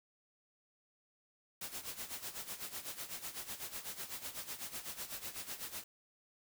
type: noise with tremolo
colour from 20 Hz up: white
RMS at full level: -42 dBFS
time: 1.61-5.84 s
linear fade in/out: 5 ms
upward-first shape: sine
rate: 8 Hz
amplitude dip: 75%
effects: none